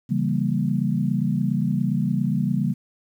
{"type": "chord", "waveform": "sine", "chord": "C# diminished seventh", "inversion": "none", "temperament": "equal with one note detuned", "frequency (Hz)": [138.59, 165.86, 196, 233.1], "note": ["C#3", "E3", "G3", "Bb3"], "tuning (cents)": [0, 11, 0, 0], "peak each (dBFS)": [-25, -26, -24, -26], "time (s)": [0.09, 2.74], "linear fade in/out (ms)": 20, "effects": ["9-bit"]}